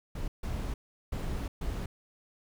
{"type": "noise bursts at uneven times", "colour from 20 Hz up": "brown", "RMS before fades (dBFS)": -34, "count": 4, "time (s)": [[0.15, 0.28], [0.43, 0.74], [1.12, 1.48], [1.61, 1.86]], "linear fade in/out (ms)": 5, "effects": []}